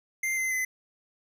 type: tone with pitch steps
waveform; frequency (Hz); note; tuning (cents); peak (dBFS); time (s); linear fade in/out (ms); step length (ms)
square; 2093 / 2063 / 2033; C7 / C7 / B6; 0 / -25 / +50; -27; 0.23-0.65; 5; 140
effects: none